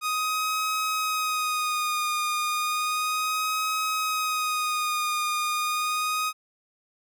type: tone with vibrato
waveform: sawtooth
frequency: 1244.5 Hz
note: D#6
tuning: in tune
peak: -21 dBFS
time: 0.01-6.33 s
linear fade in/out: 50 ms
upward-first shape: sine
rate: 0.33 Hz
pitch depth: 34 cents each way
effects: none